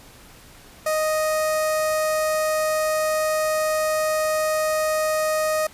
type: tone with notch filter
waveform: sawtooth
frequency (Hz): 622.3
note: D#5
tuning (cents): 0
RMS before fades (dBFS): -22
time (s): 0.86-5.67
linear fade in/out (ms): 5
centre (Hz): 3300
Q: 1.3
effects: pink hiss -47 dBFS RMS until 5.73 s + resampled to 32000 Hz